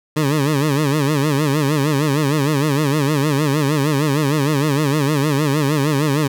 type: tone with vibrato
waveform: 20% pulse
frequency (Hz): 145.6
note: D3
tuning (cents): -15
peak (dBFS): -10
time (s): 0.16-6.28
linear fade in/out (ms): 10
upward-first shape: sine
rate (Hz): 6.5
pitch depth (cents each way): 130
effects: none